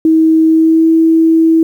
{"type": "tone with pitch glide", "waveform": "sine", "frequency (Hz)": [320, 324.8], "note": ["D#4", "E4"], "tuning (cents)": [49, -26], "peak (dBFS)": -5, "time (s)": [0.05, 1.63], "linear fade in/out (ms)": 2, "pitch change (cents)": 25, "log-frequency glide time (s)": [0.46, 0.9], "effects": ["7-bit"]}